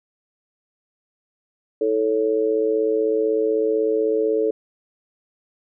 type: tone with amplitude modulation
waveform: sine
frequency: 439 Hz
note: A4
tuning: 4 cents flat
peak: -13 dBFS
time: 1.81-4.51 s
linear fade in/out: 5 ms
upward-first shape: sine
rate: 116 Hz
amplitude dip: 90%
effects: none